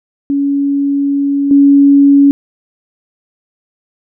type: tone with level steps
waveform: sine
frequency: 280.9 Hz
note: C#4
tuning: 23 cents sharp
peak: -10 / -3 dBFS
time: 0.3-2.31 s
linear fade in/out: 0 ms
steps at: 1.51 s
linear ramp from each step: 2 ms
effects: none